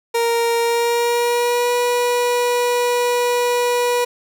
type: tone with pitch glide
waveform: 30% pulse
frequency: 466.4 to 486.5 Hz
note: A#4 to B4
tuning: +1 to -26 cents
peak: -13 dBFS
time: 0.14-4.05 s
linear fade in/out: 10 ms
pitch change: +73 cents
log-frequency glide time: 0.6-1.73 s
effects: none